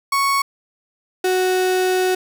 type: tone pair in turn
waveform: 35% pulse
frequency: 1108.7 / 370 Hz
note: C#6 / F#4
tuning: 0 / 0 cents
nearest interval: octave + perfect fifth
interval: 1900 cents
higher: first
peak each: -14 dBFS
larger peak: neither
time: 0.12-0.42 / 1.24-2.15 s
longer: second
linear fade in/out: 5 ms
effects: none